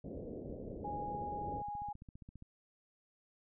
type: low-pass noise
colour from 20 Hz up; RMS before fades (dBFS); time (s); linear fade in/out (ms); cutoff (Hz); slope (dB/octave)
white; -45; 0.04-1.62; 5; 560; 48
type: tone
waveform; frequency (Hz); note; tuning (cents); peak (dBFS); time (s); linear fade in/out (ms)
sine; 826; G#5; -10; -39; 0.84-1.93; 10
type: click train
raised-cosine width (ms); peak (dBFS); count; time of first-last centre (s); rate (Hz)
5; -39; 24; 0.88-2.424; 14.9
effects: none